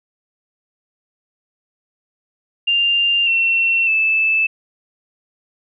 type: tone with pitch steps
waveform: sine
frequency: 2794 / 2710 / 2628 Hz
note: F7 / E7 / E7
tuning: 0 / +47 / -6 cents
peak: -13 dBFS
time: 2.67-4.47 s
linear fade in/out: 10 ms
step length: 600 ms
effects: none